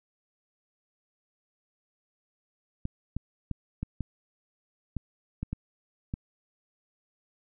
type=clicks; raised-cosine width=5 ms; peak=-19 dBFS; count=9; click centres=2.854 / 3.166 / 3.513 / 3.83 / 4.007 / 4.967 / 5.43 / 5.53 / 6.139 s; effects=none